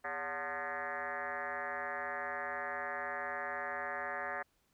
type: tone with frequency modulation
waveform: sine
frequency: 1217 Hz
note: D#6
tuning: 39 cents flat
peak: -36 dBFS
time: 0.04-4.43 s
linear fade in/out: 10 ms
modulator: 162 Hz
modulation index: 4.4
effects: pink hiss -75 dBFS RMS until 4.73 s